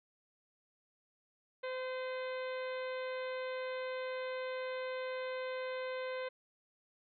harmonic tone with a mistuned harmonic, 514 Hz, C5, 31 cents flat, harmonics 1 / 2 / 3 / 4 / 5 / 6 / 7 / 8, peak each -38 / -47 / -48 / -49 / -54 / -57 / -57 / -59 dBFS, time 1.63-6.29 s, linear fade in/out 10 ms, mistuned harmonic 5, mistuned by -26 cents, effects none

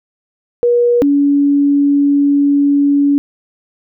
sine tone pair in turn, 480.3 / 284.2 Hz, B4 / C#4, -48 / +43 cents, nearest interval major sixth, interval 909 cents, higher first, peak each -8 dBFS, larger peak neither, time 0.63-1.02 / 1.02-3.18 s, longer second, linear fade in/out 0 ms, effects none

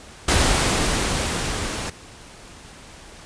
pink noise with level ramp, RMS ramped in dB -17 to -28 dBFS, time 0.28-1.9 s, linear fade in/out 5 ms, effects pink hiss -43 dBFS RMS until 3.25 s + resampled to 22050 Hz

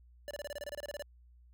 square tone bursts, 582 Hz, D5, 16 cents flat, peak -39 dBFS, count 14, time 0.28-1.023 s, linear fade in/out 0 ms, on 28 ms, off 27 ms, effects added 60 Hz sine -57 dBFS peak until 1.53 s

